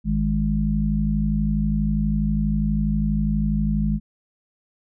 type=harmonic tone; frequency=52.3 Hz; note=G#1; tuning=13 cents sharp; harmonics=1 / 3 / 4; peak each=-23 / -24 / -22 dBFS; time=0.04-4 s; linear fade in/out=50 ms; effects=none